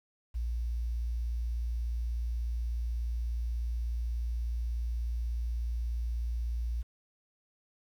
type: tone with quantisation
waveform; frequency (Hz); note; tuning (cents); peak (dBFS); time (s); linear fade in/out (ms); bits
sine; 58.27; A#1; 0; -30; 0.34-6.83; 20; 10
effects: none